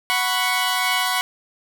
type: chord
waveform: 15% pulse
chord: F# suspended fourth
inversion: none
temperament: equal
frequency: 740 / 987.8 / 1108.7 Hz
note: F#5 / B5 / C#6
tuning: 0 / 0 / 0 cents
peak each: -17 dBFS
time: 0.1-1.21 s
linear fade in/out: 0 ms
effects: none